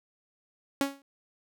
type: tone with exponential decay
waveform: sawtooth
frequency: 277.2 Hz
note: C#4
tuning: in tune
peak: -18 dBFS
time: 0.81-1.02 s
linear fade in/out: 1 ms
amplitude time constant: 44 ms
effects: none